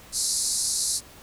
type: band-pass noise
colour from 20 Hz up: white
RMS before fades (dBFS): -26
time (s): 0.12-1.01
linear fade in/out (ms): 50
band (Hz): 4000 to 11000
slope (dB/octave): 96
effects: pink hiss -48 dBFS RMS until 1.22 s